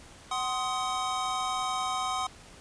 square chord, C diminished, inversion second, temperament just, 753.5 / 1046.5 / 1255.8 Hz, Gb5 / C6 / Eb6, +31 / 0 / +16 cents, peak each -34 dBFS, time 0.31-2.27 s, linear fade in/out 5 ms, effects pink hiss -51 dBFS RMS until 2.6 s + resampled to 22050 Hz

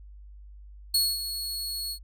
sawtooth tone with ADSR envelope, 4348 Hz, C#8, 34 cents flat, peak -17 dBFS, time 0.94-1.99 s, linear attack 6 ms, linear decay 230 ms, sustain -11 dB, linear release 78 ms, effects added 50 Hz sine -44 dBFS peak until 2.03 s

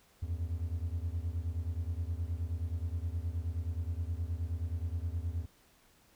triangle beating tone pair, 80.7 / 90.2 Hz, E2 / F#2, -36 / -44 cents, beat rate 9.5 Hz, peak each -33 / -35 dBFS, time 0.22-5.46 s, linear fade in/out 10 ms, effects pink hiss -65 dBFS RMS until 6.15 s

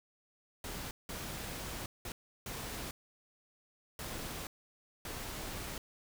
pink noise bursts at uneven times, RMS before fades -42 dBFS, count 6, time 0.64-0.91 / 1.09-1.86 / 2.05-2.12 / 2.46-2.91 / 3.99-4.47 / 5.05-5.78 s, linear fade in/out 2 ms, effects none

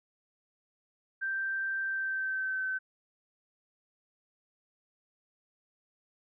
sine tone with pitch glide, 1568 to 1531.3 Hz, G6 to G6, 0 to -41 cents, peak -30 dBFS, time 1.21-2.79 s, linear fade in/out 20 ms, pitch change -41 cents, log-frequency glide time 1.85-2.66 s, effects none

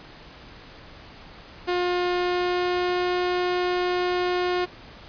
sawtooth tone with pitch glide, 356.6 to 358.9 Hz, F4 to F4, +36 to +47 cents, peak -18 dBFS, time 1.67-4.66 s, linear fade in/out 20 ms, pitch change +11 cents, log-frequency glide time 2.07-3.16 s, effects pink hiss -45 dBFS RMS until 5.08 s + resampled to 11025 Hz

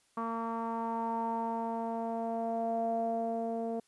sawtooth tone with low-pass filter sweep, 228.5 Hz, A#3, 34 cents flat, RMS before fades -34 dBFS, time 0.17-3.8 s, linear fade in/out 5 ms, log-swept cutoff 1100 to 590 Hz, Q 7.2, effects white hiss -70 dBFS RMS until 3.87 s + resampled to 24000 Hz

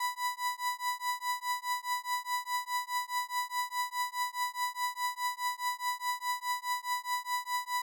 35% pulse tone with tremolo, 987.8 Hz, B5, in tune, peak -26 dBFS, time 0-7.82 s, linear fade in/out 5 ms, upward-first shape triangle, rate 4.8 Hz, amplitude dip 100%, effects none

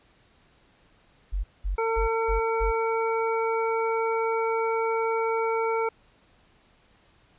sine tone bursts, 47 Hz, F#1, 28 cents sharp, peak -24 dBFS, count 5, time 1.32-2.72 s, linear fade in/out 20 ms, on 120 ms, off 200 ms
harmonic tone, 451.9 Hz, A4, 46 cents sharp, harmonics 1 / 2 / 3 / 5, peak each -25 / -29 / -32 / -35 dBFS, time 1.78-5.89 s, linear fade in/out 5 ms
effects pink hiss -61 dBFS RMS until 7.38 s + resampled to 8000 Hz

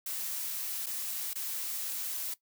blue noise with dropouts, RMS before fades -36 dBFS, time 0.06-2.34 s, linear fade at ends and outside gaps 5 ms, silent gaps 0.861-0.866 / 1.334-1.355 s, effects noise-tail reverb RT60 0.1 s tail -17 dB re dry

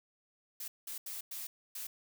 blue noise bursts at uneven times, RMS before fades -42 dBFS, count 5, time 0.6-0.68 / 0.87-0.98 / 1.06-1.21 / 1.31-1.47 / 1.75-1.87 s, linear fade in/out 5 ms, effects none

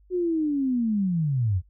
sine linear sweep, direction down, 370 to 82.41 Hz, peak -21 dBFS, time 0.1-1.62 s, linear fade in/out 50 ms, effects noise-tail reverb RT60 0.1 s tail -19 dB re dry + added 50 Hz sine -54 dBFS peak until 1.69 s

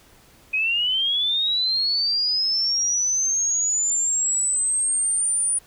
sine linear sweep, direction up, 2500 to 9500 Hz, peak -19 dBFS, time 0.53-5.59 s, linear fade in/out 10 ms, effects pink hiss -53 dBFS RMS until 5.66 s

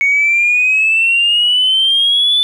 sine exponential sweep, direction up, 2216 to 3515 Hz, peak -8 dBFS, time 0.01-2.43 s, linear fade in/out 0 ms, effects tanh soft clip ceiling -5 dBFS + 8-bit

